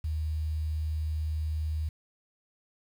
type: tone with quantisation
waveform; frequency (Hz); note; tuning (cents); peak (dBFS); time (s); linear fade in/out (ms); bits
sine; 77.78; D#2; 0; -28; 0.04-1.89; 5; 9
effects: none